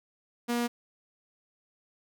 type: tone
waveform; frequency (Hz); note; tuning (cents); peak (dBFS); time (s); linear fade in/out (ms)
sawtooth; 238.8; A#3; +42; -23; 0.48-0.68; 20
effects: none